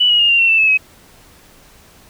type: tone with pitch steps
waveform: sine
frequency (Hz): 2960 / 2897 / 2836 / 2776 / 2717 / 2660 / 2604 / 2549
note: F#7 / F#7 / F7 / F7 / F7 / E7 / E7 / D#7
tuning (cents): 0 / -37 / +26 / -11 / -48 / +15 / -22 / +41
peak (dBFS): -9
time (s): 0-0.776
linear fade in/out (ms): 10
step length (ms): 97
effects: pink hiss -46 dBFS RMS until 2.09 s